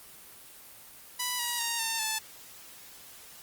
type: tone with pitch steps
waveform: 5% pulse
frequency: 988 / 958.8 / 930.4 / 902.9 / 876.1 Hz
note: B5 / A#5 / A#5 / A5 / A5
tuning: 0 / +48 / -4 / +44 / -8 cents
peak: -17 dBFS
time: 1.19-2.19 s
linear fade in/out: 10 ms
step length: 200 ms
effects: white hiss -50 dBFS RMS until 3.42 s + Opus 24 kbps